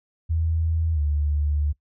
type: tone with pitch glide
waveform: sine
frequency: 81.3 to 73.7 Hz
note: E2 to D2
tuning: -23 to +7 cents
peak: -20 dBFS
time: 0.29-1.73 s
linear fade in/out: 20 ms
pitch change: -170 cents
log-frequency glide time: 0.94-0.99 s
effects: noise-tail reverb RT60 0.1 s tail -20 dB re dry